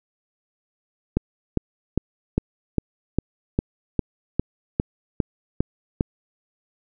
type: click train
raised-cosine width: 3 ms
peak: -6 dBFS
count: 13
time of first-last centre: 1.17-6.009 s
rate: 2.48 Hz
effects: none